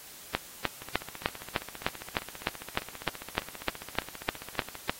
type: two click trains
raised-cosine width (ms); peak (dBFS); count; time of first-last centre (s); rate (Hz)
0.3; -23 / -9; 60 / 16; 0.82-4.753 / 0.35-4.895; 15 / 3.3
effects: white hiss -48 dBFS RMS until 4.99 s + AAC 48 kbps